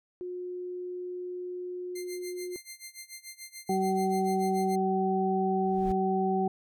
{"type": "tone", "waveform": "sine", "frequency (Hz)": 360, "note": "F#4", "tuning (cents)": -47, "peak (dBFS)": -34, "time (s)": [0.21, 2.56], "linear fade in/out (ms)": 0}
{"type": "tone with tremolo", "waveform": "10% pulse", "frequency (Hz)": 2093, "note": "C7", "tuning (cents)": 0, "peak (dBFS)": -31, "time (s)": [1.95, 4.76], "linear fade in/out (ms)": 10, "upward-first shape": "sine", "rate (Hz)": 6.9, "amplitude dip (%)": 90}
{"type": "harmonic tone", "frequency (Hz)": 190, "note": "F#3", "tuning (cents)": 46, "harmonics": [1, 2, 4], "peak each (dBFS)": [-29, -29, -29], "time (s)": [3.69, 6.48], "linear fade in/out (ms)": 5}
{"type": "noise with exponential growth", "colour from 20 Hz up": "brown", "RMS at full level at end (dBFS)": -36, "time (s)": [5.52, 5.92], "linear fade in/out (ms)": 2, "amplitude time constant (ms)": 85}
{"effects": []}